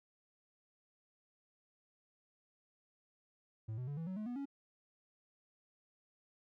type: tone with pitch steps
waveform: triangle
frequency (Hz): 110 / 125.63 / 143.48 / 163.86 / 187.15 / 213.7 / 244.1 / 278.8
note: A2 / B2 / D3 / E3 / F#3 / G#3 / B3 / C#4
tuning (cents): 0 / +30 / -40 / -10 / +20 / +50 / -20 / +10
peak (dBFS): -37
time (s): 3.68-4.456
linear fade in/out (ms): 10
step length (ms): 97
effects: none